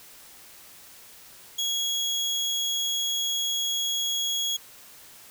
30% pulse tone, 3322 Hz, G#7, in tune, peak -22 dBFS, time 1.58-4.57 s, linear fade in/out 10 ms, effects white hiss -49 dBFS RMS until 5.3 s

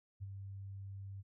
sine tone with ADSR envelope, 98 Hz, G2, in tune, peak -39 dBFS, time 0.2-1.23 s, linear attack 29 ms, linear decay 27 ms, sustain -5 dB, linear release 32 ms, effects none

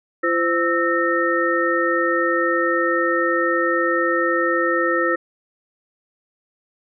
sine tone cluster, 340.9 / 517 / 1312 / 1836 Hz, F4 / C5 / E6 / A#6, -42 / -21 / -9 / -27 cents, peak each -22 dBFS, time 0.23-5.16 s, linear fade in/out 10 ms, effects none

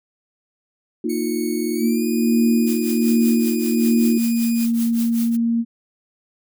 sine chord, Bb suspended fourth, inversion none, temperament equal with one note detuned, 233.1 / 311.1 / 353.9 Hz, Bb3 / Eb4 / F4, 0 / 0 / +23 cents, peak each -24 dBFS, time 1.04-4.18 s, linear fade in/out 5 ms
5% pulse tone with pitch glide, 2217 to 2460 Hz, C#7 to D#7, 0 to -20 cents, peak -23 dBFS, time 1.09-4.66 s, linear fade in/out 10 ms, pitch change +180 cents, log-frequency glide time 1.74-2.04 s
sine tone, 231.8 Hz, A#3, 10 cents flat, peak -16 dBFS, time 1.8-5.65 s, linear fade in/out 50 ms
blue noise with tremolo, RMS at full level -30 dBFS, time 2.66-5.37 s, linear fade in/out 20 ms, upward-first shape triangle, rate 5.2 Hz, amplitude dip 95%
effects none

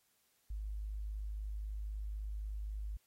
sine tone, 51.91 Hz, G#1, in tune, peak -38 dBFS, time 0.5-2.97 s, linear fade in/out 5 ms, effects white hiss -75 dBFS RMS until 3.06 s + AAC 48 kbps

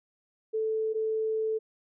sine tone pair in turn, 439.2 / 439.2 Hz, A4 / A4, -3 / -3 cents, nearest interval unison, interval 0 cents, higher neither, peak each -26 dBFS, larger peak neither, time 0.53-0.94 / 0.94-1.59 s, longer second, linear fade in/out 20 ms, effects none

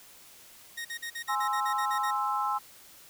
sawtooth tone bursts, 1864.7 Hz, A#6, in tune, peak -31 dBFS, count 11, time 0.77-2.111 s, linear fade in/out 10 ms, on 81 ms, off 45 ms
sine chord, Ab augmented, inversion none, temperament equal, 830.6 / 1046.5 / 1318.5 Hz, Ab5 / C6 / E6, 0 / 0 / 0 cents, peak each -31 dBFS, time 1.28-2.59 s, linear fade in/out 20 ms
effects white hiss -53 dBFS RMS until 3.09 s

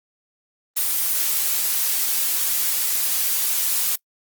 blue noise, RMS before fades -21 dBFS, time 0.76-3.96 s, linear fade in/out 10 ms, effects noise-tail reverb RT60 0.1 s tail -26 dB re dry + Opus 24 kbps

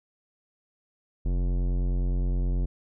sine tone with tanh clipping, 44.87 Hz, F1, 48 cents sharp, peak -25 dBFS, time 1.25-2.66 s, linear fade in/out 10 ms, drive 17 dB, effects none

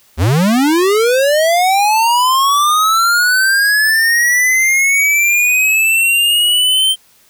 square linear sweep, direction up, 69.3 to 3136 Hz, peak -10 dBFS, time 0.17-6.96 s, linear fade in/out 50 ms, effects white hiss -50 dBFS RMS until 7.29 s

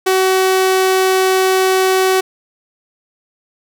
sawtooth tone, 377 Hz, F#4, 32 cents sharp, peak -7 dBFS, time 0.06-2.21 s, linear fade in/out 10 ms, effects none

